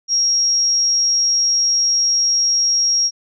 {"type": "tone", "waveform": "sine", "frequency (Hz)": 5600, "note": "F8", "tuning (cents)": 4, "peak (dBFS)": -13, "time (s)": [0.08, 3.11], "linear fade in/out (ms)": 50, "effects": []}